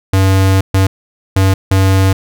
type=tone bursts at uneven times; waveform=square; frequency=95.8 Hz; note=G2; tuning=39 cents flat; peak=-8 dBFS; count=4; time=0.13-0.61 / 0.74-0.87 / 1.36-1.54 / 1.71-2.13 s; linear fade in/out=5 ms; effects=none